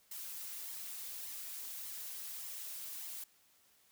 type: noise with flanger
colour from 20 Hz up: blue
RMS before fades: -45 dBFS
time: 0.11-3.24 s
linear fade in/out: 5 ms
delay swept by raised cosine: 0.95 to 5.55 ms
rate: 1.7 Hz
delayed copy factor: +0.5
effects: white hiss -69 dBFS RMS until 3.91 s